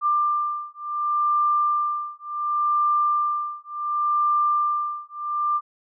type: beating tone pair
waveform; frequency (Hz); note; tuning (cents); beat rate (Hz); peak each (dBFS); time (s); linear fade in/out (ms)
sine; 1189 / 1189.69; D6 / D6; +21 / +22; 0.69; -23; 0.01-5.61; 50
effects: none